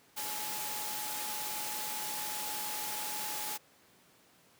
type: tone in noise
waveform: sine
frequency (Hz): 849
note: G#5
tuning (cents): +38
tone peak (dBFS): -43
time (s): 0.16-3.58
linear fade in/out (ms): 20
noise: white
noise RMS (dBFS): -38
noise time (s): 0.16-3.58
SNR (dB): -8
effects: pink hiss -63 dBFS RMS until 4.59 s + high-pass 150 Hz 12 dB/octave